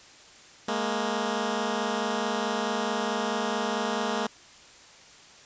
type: tone pair together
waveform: 10% pulse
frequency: 209.4 / 234 Hz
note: G#3 / A#3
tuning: +15 / +7 cents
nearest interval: major second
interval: 192 cents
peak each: -21 dBFS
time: 0.68-4.27 s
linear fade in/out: 5 ms
effects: white hiss -51 dBFS RMS until 5.45 s + resampled to 16000 Hz